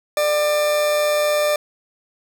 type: tone with amplitude modulation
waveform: 40% pulse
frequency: 596 Hz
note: D5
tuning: 25 cents sharp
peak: -14 dBFS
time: 0.17-1.56 s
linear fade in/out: 2 ms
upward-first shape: sine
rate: 164 Hz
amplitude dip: 30%
effects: none